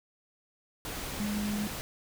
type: tone in noise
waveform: sine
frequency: 207.9 Hz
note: G#3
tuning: 2 cents sharp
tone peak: -30 dBFS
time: 1.2-1.67 s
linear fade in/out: 0 ms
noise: pink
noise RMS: -38 dBFS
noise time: 0.85-1.81 s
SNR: +5 dB
effects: none